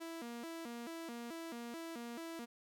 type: tone with vibrato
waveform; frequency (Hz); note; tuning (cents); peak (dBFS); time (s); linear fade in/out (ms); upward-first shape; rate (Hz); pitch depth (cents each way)
sawtooth; 279.3; C#4; +13; -40; 0-2.46; 20; square; 2.3; 290
effects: none